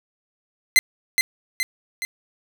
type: tone with echo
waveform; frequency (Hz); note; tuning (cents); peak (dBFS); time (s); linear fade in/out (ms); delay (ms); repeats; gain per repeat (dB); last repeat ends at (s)
sawtooth; 2064; C7; -24; -7; 0.76-0.79; 0; 420; 3; -5; 2.05
effects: none